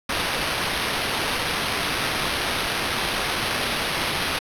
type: noise with sample-and-hold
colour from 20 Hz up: white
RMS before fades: -25 dBFS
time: 0.09-4.39 s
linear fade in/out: 5 ms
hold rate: 7350 Hz
effects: low-pass 12000 Hz 12 dB/octave